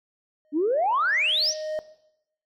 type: tone with exponential growth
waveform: triangle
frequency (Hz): 619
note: D#5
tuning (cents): -9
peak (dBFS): -22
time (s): 0.45-1.79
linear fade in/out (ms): 0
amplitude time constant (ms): 290
type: exponential sweep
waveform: sine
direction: up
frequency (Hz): 277.2 to 6272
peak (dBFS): -19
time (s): 0.52-1.54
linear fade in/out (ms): 50
effects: noise-tail reverb RT60 0.8 s tail -17 dB re dry + tanh soft clip ceiling -15 dBFS